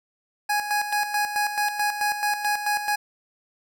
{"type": "tone with tremolo", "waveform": "25% pulse", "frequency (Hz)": 830.6, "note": "G#5", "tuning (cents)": 0, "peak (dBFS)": -17, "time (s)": [0.49, 2.96], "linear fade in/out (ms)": 10, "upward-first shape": "square", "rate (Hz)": 4.6, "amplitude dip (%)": 60, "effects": []}